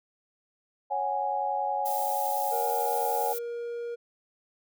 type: chord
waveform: sine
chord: C# suspended fourth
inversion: none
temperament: equal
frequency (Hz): 554.4 / 740 / 830.6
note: C#5 / F#5 / G#5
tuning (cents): 0 / 0 / 0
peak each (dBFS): -34 / -32 / -28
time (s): 0.9-3.34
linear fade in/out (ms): 20
type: noise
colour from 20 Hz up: violet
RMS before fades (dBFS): -36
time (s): 1.85-3.39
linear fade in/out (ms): 10
type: tone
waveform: triangle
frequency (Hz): 472.7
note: A#4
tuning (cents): +24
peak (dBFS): -30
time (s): 2.51-3.96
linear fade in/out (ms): 20
effects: none